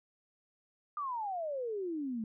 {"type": "exponential sweep", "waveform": "sine", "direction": "down", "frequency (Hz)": [1224, 213.4], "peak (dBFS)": -34, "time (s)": [0.97, 2.24], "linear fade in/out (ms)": 2, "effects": []}